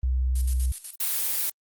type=tone with vibrato; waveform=sine; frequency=63.7 Hz; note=C2; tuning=46 cents flat; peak=-21 dBFS; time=0.03-0.72 s; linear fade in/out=5 ms; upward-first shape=sine; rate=18 Hz; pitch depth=10 cents each way
type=noise with tremolo; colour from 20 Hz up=violet; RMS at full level=-31 dBFS; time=0.35-0.96 s; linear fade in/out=10 ms; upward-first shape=square; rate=8.1 Hz; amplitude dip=70%
type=noise; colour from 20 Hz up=blue; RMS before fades=-26 dBFS; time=1-1.5 s; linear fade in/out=5 ms
effects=Opus 32 kbps